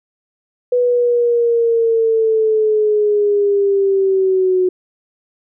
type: linear sweep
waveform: sine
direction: down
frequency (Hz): 493.9 to 365.4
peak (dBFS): -11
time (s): 0.72-4.69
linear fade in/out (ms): 5
effects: none